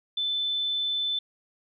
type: tone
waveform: sine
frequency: 3520 Hz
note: A7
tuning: in tune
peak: -25 dBFS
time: 0.17-1.19 s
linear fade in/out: 5 ms
effects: none